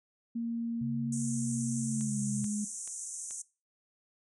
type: tone with pitch glide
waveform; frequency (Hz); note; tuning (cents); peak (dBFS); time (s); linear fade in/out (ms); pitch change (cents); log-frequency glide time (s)
sine; 232.2 to 208.1; A#3 to G#3; -7 to +4; -31; 0.35-2.65; 10; -189; 1.76-2.19
type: tone with vibrato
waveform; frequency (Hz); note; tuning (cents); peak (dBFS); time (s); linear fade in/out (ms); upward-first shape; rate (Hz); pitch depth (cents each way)
sine; 132.7; C3; +25; -35; 0.81-2.45; 5; sine; 1; 45
type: band-pass noise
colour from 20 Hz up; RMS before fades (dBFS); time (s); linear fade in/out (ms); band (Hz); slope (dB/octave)
white; -41; 1.12-3.42; 5; 6000 to 9600; 96
type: click train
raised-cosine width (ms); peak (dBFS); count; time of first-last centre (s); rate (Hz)
0.2; -34; 4; 2.01-3.309; 2.31
effects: noise-tail reverb RT60 0.3 s tail -20 dB re dry